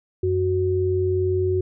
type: tone pair together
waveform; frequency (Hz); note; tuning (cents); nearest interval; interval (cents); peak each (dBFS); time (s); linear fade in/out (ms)
sine; 92.5 / 370; F#2 / F#4; 0 / 0; 2 octaves; 2400; -23 / -20; 0.23-1.61; 5
effects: none